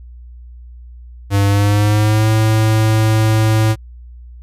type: tone with pitch glide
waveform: square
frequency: 100 to 109.68 Hz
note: G2 to A2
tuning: +35 to -5 cents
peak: -11 dBFS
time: 1.3-3.76 s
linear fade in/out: 50 ms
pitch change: +160 cents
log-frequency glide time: 1.47-2.29 s
effects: added 60 Hz sine -33 dBFS peak until 4.42 s + resampled to 32000 Hz